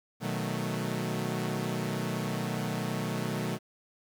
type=chord; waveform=sawtooth; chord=B dominant seventh; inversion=none; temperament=equal; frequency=123.47 / 155.56 / 185 / 220 Hz; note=B2 / D#3 / F#3 / A3; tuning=0 / 0 / 0 / 0 cents; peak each=-32 dBFS; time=0.2-3.59 s; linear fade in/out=50 ms; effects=10-bit